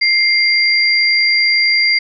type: tone pair together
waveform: sine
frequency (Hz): 2106 / 4755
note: C7 / D8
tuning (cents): +11 / +21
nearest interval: octave + major second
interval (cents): 1410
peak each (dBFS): -12 / -14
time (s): 0.01-1.99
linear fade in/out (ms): 10
effects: none